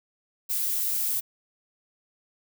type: noise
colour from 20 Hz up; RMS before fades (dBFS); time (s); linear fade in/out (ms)
violet; -27; 0.49-1.21; 20
effects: none